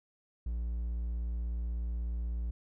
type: tone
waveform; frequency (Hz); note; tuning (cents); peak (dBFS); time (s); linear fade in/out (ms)
triangle; 58.2; A#1; -2; -30; 0.46-2.51; 5
effects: none